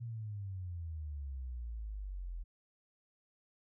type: exponential sweep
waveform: sine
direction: down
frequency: 120 to 41.2 Hz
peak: -39 dBFS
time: 0-2.44 s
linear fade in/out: 20 ms
effects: none